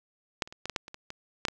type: clicks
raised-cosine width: 0.2 ms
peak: -9 / -28 / -27 / -18 / -16 / -11 / -26 / -24 / -22 / -8 / -14 dBFS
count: 11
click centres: 0.422 / 0.475 / 0.525 / 0.656 / 0.697 / 0.762 / 0.881 / 0.944 / 1.104 / 1.452 / 1.484 s
effects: none